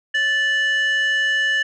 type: tone pair together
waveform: sine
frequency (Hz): 1752 / 2947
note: A6 / F#7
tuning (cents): -8 / -8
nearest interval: major sixth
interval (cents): 900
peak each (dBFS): -15 / -22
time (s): 0.14-1.63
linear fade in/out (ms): 10
effects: tanh soft clip ceiling -14 dBFS